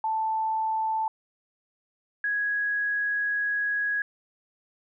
sine tone pair in turn, 881 / 1663.1 Hz, A5 / G#6, +2 / +2 cents, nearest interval major seventh, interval 1100 cents, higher second, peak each -24 dBFS, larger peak neither, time 0.04-1.08 / 2.24-4.02 s, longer second, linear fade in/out 2 ms, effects none

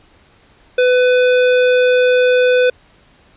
square tone, 500 Hz, B4, 21 cents sharp, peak -10 dBFS, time 0.78-2.7 s, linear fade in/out 5 ms, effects pink hiss -50 dBFS RMS until 3.36 s + resampled to 8000 Hz

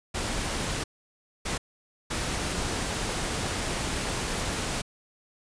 pink noise bursts at uneven times, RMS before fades -30 dBFS, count 3, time 0.14-0.84 / 1.45-1.58 / 2.1-4.82 s, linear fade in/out 10 ms, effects resampled to 22050 Hz

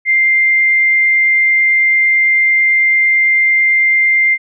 sine tone, 2097 Hz, C7, 3 cents sharp, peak -8 dBFS, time 0.05-4.38 s, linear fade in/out 50 ms, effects none

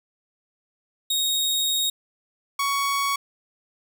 sawtooth tone pair in turn, 3752 / 1117.5 Hz, A#7 / C#6, +11 / +14 cents, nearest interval octave + major sixth, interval 2097 cents, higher first, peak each -18 dBFS, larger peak neither, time 1.1-1.9 / 2.59-3.16 s, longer first, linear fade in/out 5 ms, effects none

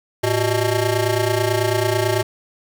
20% pulse ring-modulated tone, 246.9 Hz, B3, in tune, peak -9 dBFS, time 0.23-2.23 s, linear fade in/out 10 ms, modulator 138 Hz, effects none

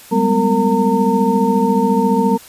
sine tone cluster, 192.8 / 207.2 / 248 / 458 / 913 Hz, G3 / G#3 / B3 / A#4 / A#5, -28 / -4 / +7 / -31 / -36 cents, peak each -18 dBFS, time 0.11-2.38 s, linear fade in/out 20 ms, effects white hiss -40 dBFS RMS until 2.48 s + resampled to 32000 Hz

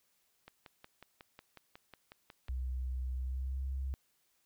click train, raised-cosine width 0.3 ms, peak -34 dBFS, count 12, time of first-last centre 0.48-2.484 s, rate 5.49 Hz
sine tone with pitch glide, 63.6 to 66.49 Hz, C2 to C2, -48 to +28 cents, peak -34 dBFS, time 2.49-3.94 s, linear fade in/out 0 ms, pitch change +76 cents, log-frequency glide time 3.15-3.64 s
effects white hiss -75 dBFS RMS until 4.45 s

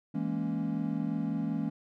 triangle chord, A# half-diminished seventh, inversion second, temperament equal, 164.81 / 207.7 / 233.1 / 277.2 Hz, E3 / G#3 / A#3 / C#4, 0 / 0 / 0 / 0 cents, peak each -33 dBFS, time 0.14-1.7 s, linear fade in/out 10 ms, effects none

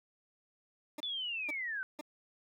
20% pulse tone bursts, 300.4 Hz, D4, 39 cents sharp, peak -35 dBFS, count 3, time 0.98-2.012 s, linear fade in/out 5 ms, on 24 ms, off 480 ms
sine linear sweep, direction down, 3520 to 1490 Hz, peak -35 dBFS, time 1.03-1.83 s, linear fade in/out 0 ms
effects none

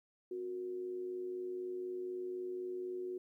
sine tone with amplitude modulation, 365.6 Hz, F#4, 21 cents flat, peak -36 dBFS, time 0.31-3.18 s, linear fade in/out 5 ms, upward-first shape sine, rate 104 Hz, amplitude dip 45%, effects 13-bit

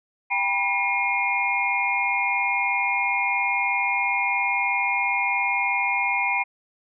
sine tone cluster, 793 / 972 / 2144 / 2421 Hz, G5 / B5 / C7 / D#7, +20 / -28 / +42 / -48 cents, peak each -28 / -27 / -25 / -25 dBFS, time 0.3-6.44 s, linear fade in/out 20 ms, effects none

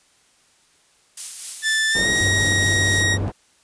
violet noise with tremolo, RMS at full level -24 dBFS, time 1.17-3.03 s, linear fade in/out 5 ms, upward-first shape sine, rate 4.1 Hz, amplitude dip 35%
sawtooth tone with pitch glide, 1760 to 1886.3 Hz, A6 to A#6, 0 to +20 cents, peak -14 dBFS, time 1.62-3.18 s, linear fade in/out 50 ms, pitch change +120 cents, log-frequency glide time 1.9-2.08 s
white low-pass noise, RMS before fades -28 dBFS, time 1.94-3.32 s, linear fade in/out 20 ms, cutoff 440 Hz, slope 12 dB/octave
sine tone, 98 Hz, G2, in tune, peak -22 dBFS, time 2.21-3.28 s, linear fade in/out 0 ms
effects white hiss -58 dBFS RMS until 3.63 s + resampled to 22050 Hz

